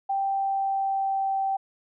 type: tone with pitch glide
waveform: sine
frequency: 784 to 777.2 Hz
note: G5 to G5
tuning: 0 to -15 cents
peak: -23 dBFS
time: 0.09-1.57 s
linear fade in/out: 10 ms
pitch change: -15 cents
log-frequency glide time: 0.21-1.4 s
effects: none